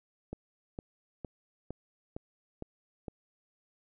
click train, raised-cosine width 2 ms, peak -25 dBFS, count 7, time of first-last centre 0.33-3.082 s, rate 2.18 Hz, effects none

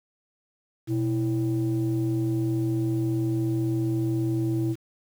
sine tone pair together, 122.72 / 328.2 Hz, B2 / E4, -11 / -8 cents, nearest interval octave + perfect fourth, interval 1703 cents, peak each -24 dBFS, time 0.87-4.76 s, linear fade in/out 50 ms, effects tanh soft clip ceiling -18 dBFS + 8-bit

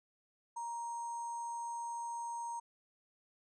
sine tone with sample-and-hold, 937 Hz, A#5, 9 cents sharp, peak -38 dBFS, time 0.56-2.6 s, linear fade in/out 10 ms, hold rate 7350 Hz, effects resampled to 24000 Hz

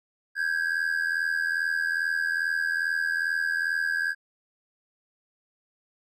triangle ring-modulated tone, 1614 Hz, G#6, 50 cents flat, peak -19 dBFS, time 0.35-4.15 s, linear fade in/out 50 ms, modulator 41.2 Hz, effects MP3 96 kbps

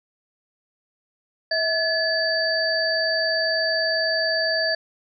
sine tone cluster, 646 / 1713 / 4616 Hz, E5 / A6 / D8, -35 / -47 / -31 cents, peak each -24 dBFS, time 1.51-4.75 s, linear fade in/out 5 ms, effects none

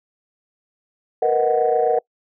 sine chord, B major seventh, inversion third, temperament equal, 466.2 / 493.9 / 622.3 / 740 Hz, A#4 / B4 / D#5 / F#5, 0 / 0 / 0 / 0 cents, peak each -18 / -22 / -22 / -19 dBFS, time 1.22-1.99 s, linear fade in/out 5 ms, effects noise-tail reverb RT60 0.1 s tail -25 dB re dry + tanh soft clip ceiling -7 dBFS

